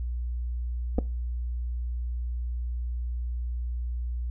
clicks, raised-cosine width 2 ms, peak -13 dBFS, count 2, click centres 0.984 / 0.988 s, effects noise-tail reverb RT60 0.3 s tail -20 dB re dry + added 60 Hz sine -28 dBFS peak until 4.3 s

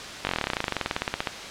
slowing click train, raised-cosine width 0.3 ms, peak -8 dBFS, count 27, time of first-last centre 0.25-1.272 s, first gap 20 ms, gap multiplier 1.05, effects white hiss -36 dBFS RMS until 1.5 s + low-pass 5000 Hz 12 dB/octave

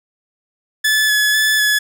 sawtooth tone with vibrato, 1718 Hz, A6, 42 cents flat, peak -9 dBFS, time 0.84-1.79 s, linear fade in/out 10 ms, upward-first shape square, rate 2 Hz, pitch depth 14 cents each way, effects none

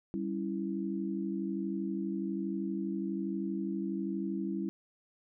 sine chord, C# diminished, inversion second, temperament equal, 196 / 277.2 / 329.6 Hz, G3 / C#4 / E4, 0 / 0 / 0 cents, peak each -35 / -39 / -36 dBFS, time 0.14-4.69 s, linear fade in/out 0 ms, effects none

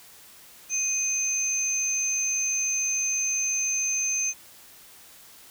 sine tone pair together, 2489 / 6247 Hz, D#7 / G8, 0 / -7 cents, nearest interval octave + major third, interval 1593 cents, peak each -32 / -24 dBFS, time 0.69-4.34 s, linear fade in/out 50 ms, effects white hiss -50 dBFS RMS until 5.5 s

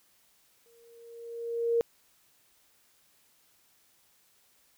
sine tone with exponential growth, 466.2 Hz, A#4, in tune, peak -21 dBFS, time 0.66-1.81 s, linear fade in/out 0 ms, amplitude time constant 250 ms, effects white hiss -66 dBFS RMS until 4.77 s

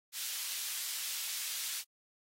pink high-pass noise, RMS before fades -39 dBFS, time 0.12-1.84 s, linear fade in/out 50 ms, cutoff 3200 Hz, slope 12 dB/octave, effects AAC 48 kbps

